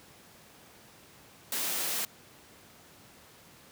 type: high-pass noise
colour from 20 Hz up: white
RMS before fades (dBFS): -32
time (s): 1.52-2.05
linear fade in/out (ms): 2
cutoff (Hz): 160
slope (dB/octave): 96
effects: pink hiss -55 dBFS RMS until 3.71 s + high-pass 100 Hz 12 dB/octave